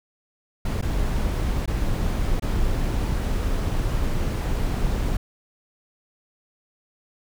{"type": "noise with dropouts", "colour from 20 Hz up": "brown", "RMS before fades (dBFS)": -23, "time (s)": [0.65, 5.17], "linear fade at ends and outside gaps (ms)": 5, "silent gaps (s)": [[0.814, 0.824], [1.659, 1.676], [2.398, 2.421]], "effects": []}